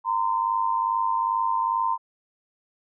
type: tone pair together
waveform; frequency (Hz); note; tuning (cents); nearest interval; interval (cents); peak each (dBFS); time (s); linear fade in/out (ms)
sine; 924.6 / 1027; A#5 / C6; -14 / -33; major second; 181; -24; 0.04-1.98; 50
effects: none